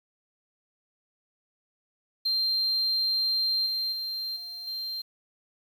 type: tone with level steps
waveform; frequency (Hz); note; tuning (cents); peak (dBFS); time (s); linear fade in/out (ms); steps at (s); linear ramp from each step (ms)
triangle; 4166; C8; -8; -21 / -25 / -29 / -35 / -30; 2.25-5.02; 10; 3.66 / 3.92 / 4.36 / 4.67; 5
effects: tanh soft clip ceiling -20 dBFS + 9-bit